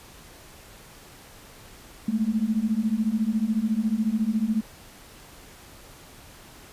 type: beating tone pair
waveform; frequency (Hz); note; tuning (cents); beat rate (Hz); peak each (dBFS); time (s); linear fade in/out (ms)
sine; 211 / 225; G#3 / A3; +28 / +39; 14; -25 / -24; 2.08-4.61; 5
effects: pink hiss -48 dBFS RMS until 6.72 s + resampled to 32000 Hz